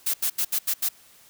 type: noise bursts at uneven times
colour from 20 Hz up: blue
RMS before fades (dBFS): -24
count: 6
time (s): 0.06-0.14 / 0.22-0.3 / 0.38-0.45 / 0.52-0.59 / 0.67-0.74 / 0.82-0.89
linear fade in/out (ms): 10
effects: white hiss -54 dBFS RMS until 1.29 s